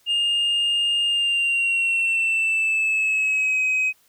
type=tone with pitch glide; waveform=sine; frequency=2824 to 2530 Hz; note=F7 to D#7; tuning=+19 to +28 cents; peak=-16 dBFS; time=0.06-3.93 s; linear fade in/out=50 ms; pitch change=-191 cents; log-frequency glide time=1.06-3.61 s; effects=tanh soft clip ceiling -17 dBFS + white hiss -60 dBFS RMS until 4.08 s